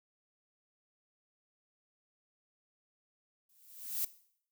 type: noise with exponential growth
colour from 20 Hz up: violet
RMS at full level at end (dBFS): -31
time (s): 3.49-4.05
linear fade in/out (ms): 5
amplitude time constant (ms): 120
effects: noise-tail reverb RT60 0.6 s tail -17 dB re dry